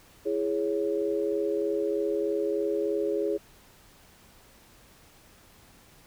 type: chord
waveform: sine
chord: C# minor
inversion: first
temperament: just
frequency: 332.6 / 415.8 / 554.4 Hz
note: E4 / G#4 / C#5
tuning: +16 / +2 / 0 cents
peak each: -31 / -27 / -32 dBFS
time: 0.25-3.38 s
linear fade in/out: 20 ms
effects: pink hiss -56 dBFS RMS until 6.06 s